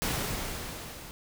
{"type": "noise with level ramp", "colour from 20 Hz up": "pink", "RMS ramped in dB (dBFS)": [-29, -45], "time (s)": [0.02, 1.11], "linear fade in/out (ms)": 0, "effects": []}